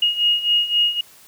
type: beating tone pair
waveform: sine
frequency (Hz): 2868 / 2871.8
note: F7 / F7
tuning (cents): +45 / +48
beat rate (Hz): 3.8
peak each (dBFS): -21 / -17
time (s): 0.02-1.01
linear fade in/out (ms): 5
effects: white hiss -48 dBFS RMS until 1.27 s